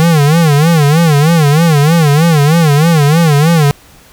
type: tone with vibrato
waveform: square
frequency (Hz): 155.56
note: D#3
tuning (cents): 0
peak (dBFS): -6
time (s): 0-3.71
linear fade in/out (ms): 0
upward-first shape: sine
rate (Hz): 3.2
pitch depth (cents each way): 160
effects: pink hiss -41 dBFS RMS until 4.12 s